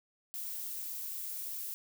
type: noise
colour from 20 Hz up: violet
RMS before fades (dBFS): -40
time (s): 0.34-1.74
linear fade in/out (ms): 0
effects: none